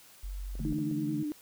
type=tone; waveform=sine; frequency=46.89 Hz; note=F#1; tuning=24 cents sharp; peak=-35 dBFS; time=0.23-0.74 s; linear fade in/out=10 ms
type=clicks; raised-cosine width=2 ms; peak=-35 dBFS; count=5; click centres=0.554 / 0.594 / 0.725 / 0.786 / 0.913 s
type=chord; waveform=sine; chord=D suspended second; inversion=none; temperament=just; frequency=146.83 / 165.19 / 220.2 Hz; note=D3 / E3 / A3; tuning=0 / +4 / +2 cents; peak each=-36 / -40 / -37 dBFS; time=0.6-1.23 s; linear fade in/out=2 ms
type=tone with vibrato; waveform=sine; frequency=303 Hz; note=D#4; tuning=46 cents flat; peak=-31 dBFS; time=0.65-1.32 s; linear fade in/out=0 ms; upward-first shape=square; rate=9.2 Hz; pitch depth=36 cents each way
effects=white hiss -56 dBFS RMS until 1.41 s